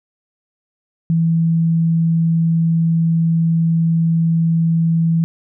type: tone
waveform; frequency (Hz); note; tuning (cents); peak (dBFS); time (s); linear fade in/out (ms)
sine; 164.81; E3; 0; -12; 1.1-5.24; 0
effects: none